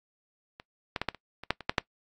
clicks, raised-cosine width 0.3 ms, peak -27 / -14 / -13 / -11 / -27 / -24 / -8 / -24 / -9 / -6 dBFS, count 10, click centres 0.599 / 0.962 / 1.016 / 1.087 / 1.147 / 1.436 / 1.506 / 1.607 / 1.695 / 1.782 s, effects noise-tail reverb RT60 0.1 s tail -21 dB re dry + AAC 48 kbps

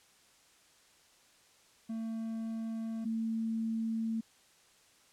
triangle / sine tone pair in turn, 224.6 / 224.6 Hz, A3 / A3, +36 / +36 cents, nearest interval unison, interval 0 cents, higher neither, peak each -33 / -31 dBFS, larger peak second, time 1.89-3.05 / 3.05-4.21 s, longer neither, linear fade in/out 10 ms, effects white hiss -64 dBFS RMS until 5.12 s + low-pass 9000 Hz 12 dB/octave

